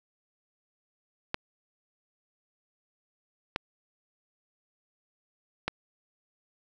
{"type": "clicks", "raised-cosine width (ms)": 0.3, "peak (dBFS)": -12, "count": 3, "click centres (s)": [1.344, 3.561, 5.68], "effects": []}